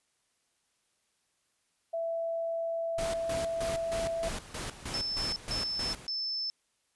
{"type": "tone", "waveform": "sine", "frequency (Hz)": 664, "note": "E5", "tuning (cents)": 12, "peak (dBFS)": -30, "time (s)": [1.93, 4.29], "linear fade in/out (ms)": 10}
{"type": "noise with tremolo", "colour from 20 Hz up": "pink", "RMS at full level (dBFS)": -37, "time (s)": [2.98, 6.07], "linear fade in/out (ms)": 5, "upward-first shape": "square", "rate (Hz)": 3.2, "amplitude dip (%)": 75}
{"type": "tone bursts", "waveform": "sine", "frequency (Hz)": 5274, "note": "E8", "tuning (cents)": 0, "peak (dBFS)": -31, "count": 3, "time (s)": [4.94, 6.5], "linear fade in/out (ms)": 0, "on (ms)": 420, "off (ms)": 150}
{"effects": ["white hiss -75 dBFS RMS until 6.95 s", "resampled to 24000 Hz"]}